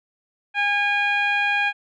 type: tone with low-pass filter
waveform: 15% pulse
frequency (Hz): 816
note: G#5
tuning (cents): -31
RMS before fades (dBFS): -21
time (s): 0.54-1.73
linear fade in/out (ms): 50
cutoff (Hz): 2300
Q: 2.4
effects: none